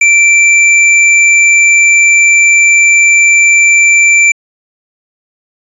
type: tone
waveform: square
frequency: 2344 Hz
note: D7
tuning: 4 cents flat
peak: -4 dBFS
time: 0.01-4.32 s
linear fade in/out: 5 ms
effects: resampled to 22050 Hz